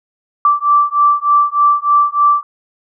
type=beating tone pair; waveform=sine; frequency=1166 / 1169.3 Hz; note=D6 / D6; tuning=-13 / -8 cents; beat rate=3.3 Hz; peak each=-12 dBFS; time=0.45-2.43 s; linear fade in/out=2 ms; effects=none